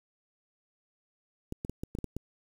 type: clicks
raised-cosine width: 3 ms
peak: -22 dBFS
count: 8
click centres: 1.524 / 1.649 / 1.696 / 1.835 / 1.951 / 1.987 / 2.043 / 2.166 s
effects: 8-bit